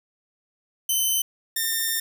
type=tone pair in turn; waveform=5% pulse; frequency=3048 / 1812.4 Hz; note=G7 / A#6; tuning=-49 / -49 cents; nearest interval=major sixth; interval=900 cents; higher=first; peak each=-12 dBFS; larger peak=neither; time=0.89-1.22 / 1.56-2 s; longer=second; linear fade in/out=5 ms; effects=none